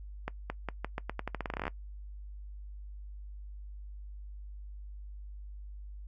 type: accelerating click train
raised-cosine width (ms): 0.5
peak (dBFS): -19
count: 20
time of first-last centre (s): 0.28-1.68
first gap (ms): 220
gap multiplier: 0.85
effects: noise-tail reverb RT60 0.1 s tail -21 dB re dry + added 50 Hz sine -42 dBFS peak until 6.07 s